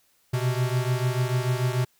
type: beating tone pair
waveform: square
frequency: 123.47 / 130.27 Hz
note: B2 / C3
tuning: 0 / -7 cents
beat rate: 6.8 Hz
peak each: -25 / -28 dBFS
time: 0.33-1.85 s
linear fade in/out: 10 ms
effects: white hiss -65 dBFS RMS until 1.99 s